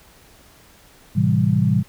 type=chord; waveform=sine; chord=A minor seventh; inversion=none; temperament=equal; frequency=110 / 130.81 / 164.81 / 196 Hz; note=A2 / C3 / E3 / G3; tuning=0 / 0 / 0 / 0 cents; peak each=-20 dBFS; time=1.15-1.83 s; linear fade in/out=20 ms; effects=pink hiss -50 dBFS RMS until 1.88 s